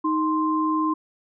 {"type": "tone pair together", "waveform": "sine", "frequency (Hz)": [312.7, 1046.5], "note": ["D#4", "C6"], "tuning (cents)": [9, 0], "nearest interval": "octave + major sixth", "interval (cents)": 2091, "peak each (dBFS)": [-22, -23], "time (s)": [0.04, 0.94], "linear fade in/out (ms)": 10, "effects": []}